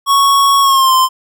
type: tone with pitch glide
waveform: square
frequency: 1108.7 to 1040.4 Hz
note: C#6 to C6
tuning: 0 to -10 cents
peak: -8 dBFS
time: 0.06-1.09 s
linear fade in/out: 50 ms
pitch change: -110 cents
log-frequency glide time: 0.61-0.94 s
effects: none